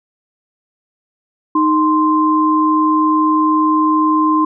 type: tone pair together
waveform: sine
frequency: 310.4 / 1044 Hz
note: D#4 / C6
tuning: -4 / -4 cents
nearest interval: octave + major sixth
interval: 2100 cents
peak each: -13 dBFS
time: 1.55-4.45 s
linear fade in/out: 5 ms
effects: none